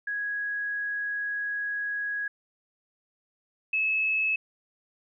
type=tone pair in turn; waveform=sine; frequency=1661.2 / 2593 Hz; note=G#6 / E7; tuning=0 / -29 cents; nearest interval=minor sixth; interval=771 cents; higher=second; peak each=-28 / -23 dBFS; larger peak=second; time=0.07-2.28 / 3.73-4.36 s; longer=first; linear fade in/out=5 ms; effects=none